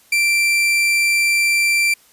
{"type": "tone", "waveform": "40% pulse", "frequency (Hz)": 2352, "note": "D7", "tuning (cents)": 2, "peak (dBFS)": -13, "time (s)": [0.12, 1.94], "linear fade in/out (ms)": 5, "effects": ["white hiss -52 dBFS RMS until 2.12 s", "resampled to 32000 Hz"]}